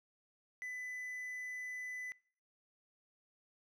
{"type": "tone", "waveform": "triangle", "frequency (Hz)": 2000, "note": "B6", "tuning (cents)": 21, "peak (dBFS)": -39, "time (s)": [0.62, 2.12], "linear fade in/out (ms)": 0, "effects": ["noise-tail reverb RT60 0.5 s tail -23 dB re dry"]}